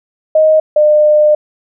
sine tone pair in turn, 625 / 603.1 Hz, D#5 / D5, +8 / +46 cents, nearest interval minor second, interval 62 cents, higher first, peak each -5 dBFS, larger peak neither, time 0.35-0.6 / 0.76-1.35 s, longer second, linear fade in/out 5 ms, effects none

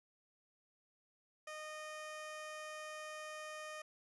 15% pulse tone, 615 Hz, D#5, 20 cents flat, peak -39 dBFS, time 1.47-3.82 s, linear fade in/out 5 ms, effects resampled to 24000 Hz

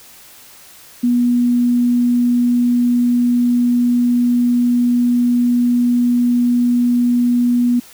sine tone, 242.7 Hz, B3, 30 cents flat, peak -11 dBFS, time 1.03-7.8 s, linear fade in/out 10 ms, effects white hiss -42 dBFS RMS until 7.93 s

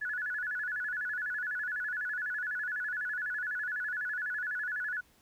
sine tone with vibrato, 1587 Hz, G6, 21 cents sharp, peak -32 dBFS, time 0.01-5.01 s, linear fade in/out 10 ms, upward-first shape square, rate 12 Hz, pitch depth 130 cents each way, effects pink hiss -65 dBFS RMS until 5.21 s

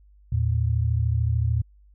sine tone pair together, 80.89 / 114.4 Hz, E2 / A#2, -32 / -32 cents, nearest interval tritone, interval 600 cents, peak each -23 / -22 dBFS, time 0.32-1.62 s, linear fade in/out 5 ms, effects added 50 Hz sine -51 dBFS peak until 1.94 s

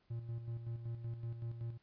triangle tone with tremolo, 116.54 Hz, A#2, in tune, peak -36 dBFS, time 0.1-1.78 s, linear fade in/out 10 ms, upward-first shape square, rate 5.3 Hz, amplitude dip 55%, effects pink hiss -75 dBFS RMS until 1.82 s + resampled to 11025 Hz

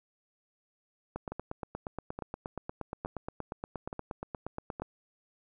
two click trains, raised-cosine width 1 ms, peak -24 / -22 dBFS, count 5 / 32, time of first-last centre 1.32-4.798 / 1.16-4.82 s, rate 1.15 / 8.47 Hz, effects none

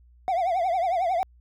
triangle tone with vibrato, 716 Hz, F5, 43 cents sharp, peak -19 dBFS, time 0.28-1.23 s, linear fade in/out 0 ms, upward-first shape triangle, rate 11 Hz, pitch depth 160 cents each way, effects tanh soft clip ceiling -15 dBFS + added 60 Hz sine -52 dBFS peak until 1.4 s

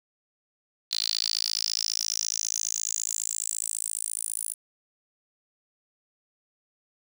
10% pulse tone with high-pass filter sweep, 54.6 Hz, A1, 13 cents flat, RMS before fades -30 dBFS, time 0.91-4.54 s, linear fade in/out 10 ms, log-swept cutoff 4200 to 10000 Hz, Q 7.5, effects none

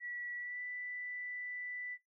sine tone with pitch glide, 1942 to 1980.5 Hz, B6 to B6, -30 to +4 cents, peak -40 dBFS, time 0-1.98 s, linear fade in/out 50 ms, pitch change +34 cents, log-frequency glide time 0.36-0.62 s, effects noise-tail reverb RT60 0.2 s tail -21 dB re dry

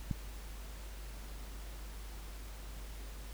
click, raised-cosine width 5 ms, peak -21 dBFS, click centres 0.112 s, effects added 50 Hz sine -44 dBFS peak until 3.33 s + pink hiss -53 dBFS RMS until 3.33 s

